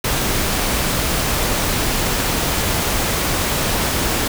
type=noise; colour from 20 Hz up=pink; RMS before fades=-19 dBFS; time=0.04-4.28 s; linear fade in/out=5 ms; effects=none